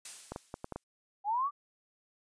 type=noise with exponential decay; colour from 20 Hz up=blue; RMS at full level=-39 dBFS; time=0.05-0.84 s; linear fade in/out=5 ms; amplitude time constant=170 ms
type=clicks; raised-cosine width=1 ms; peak=-24 dBFS; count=6; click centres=0.32 / 0.361 / 0.541 / 0.644 / 0.723 / 0.76 s
type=linear sweep; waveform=sine; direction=up; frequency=784 to 1190 Hz; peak=-28 dBFS; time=1.24-1.51 s; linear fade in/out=50 ms
effects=resampled to 22050 Hz